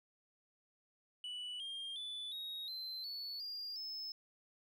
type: tone with pitch steps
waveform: sine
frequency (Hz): 2960 / 3209 / 3480 / 3773 / 4090 / 4435 / 4809 / 5214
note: F#7 / G7 / A7 / A#7 / C8 / C#8 / D8 / E8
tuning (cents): 0 / +40 / -20 / +20 / -40 / 0 / +40 / -20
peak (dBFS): -39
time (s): 1.24-4.12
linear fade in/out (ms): 2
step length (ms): 360
effects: tanh soft clip ceiling -41 dBFS